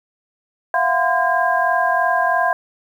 sine tone cluster, 677 / 720 / 1024 / 1614 Hz, E5 / F#5 / C6 / G#6, +46 / -47 / -38 / -50 cents, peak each -20 dBFS, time 0.74-2.53 s, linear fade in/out 2 ms, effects 8-bit

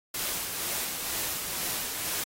white noise with tremolo, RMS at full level -31 dBFS, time 0.14-2.24 s, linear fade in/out 5 ms, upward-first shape sine, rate 2.1 Hz, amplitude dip 35%, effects AAC 48 kbps

